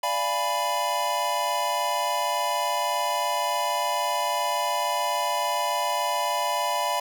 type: chord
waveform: square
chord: D diminished seventh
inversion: none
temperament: equal with one note detuned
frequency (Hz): 587.3 / 690.8 / 830.6 / 987.8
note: D5 / F5 / Ab5 / Cb6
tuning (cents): 0 / -19 / 0 / 0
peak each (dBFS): -32 / -31 / -32 / -27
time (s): 0.03-7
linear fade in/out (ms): 5
effects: none